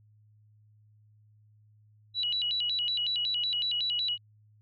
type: tone with vibrato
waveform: sine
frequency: 3386 Hz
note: G#7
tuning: 33 cents sharp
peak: -27 dBFS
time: 2.14-4.18 s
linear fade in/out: 50 ms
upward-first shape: square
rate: 5.4 Hz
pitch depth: 260 cents each way
effects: added 106 Hz sine -58 dBFS peak until 4.61 s